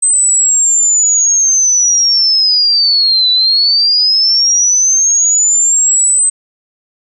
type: linear two-way sweep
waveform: sine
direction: down then up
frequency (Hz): 8230 to 3951 to 8230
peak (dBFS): -7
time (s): 0.02-6.3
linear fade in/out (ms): 10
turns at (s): 3.31
effects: none